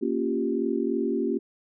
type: chord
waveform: sine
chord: G half-diminished seventh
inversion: first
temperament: equal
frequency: 233.1 / 277.2 / 349.2 / 392 Hz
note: Bb3 / Db4 / F4 / G4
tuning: 0 / 0 / 0 / 0 cents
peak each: -29 dBFS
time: 0.01-1.39 s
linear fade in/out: 20 ms
effects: none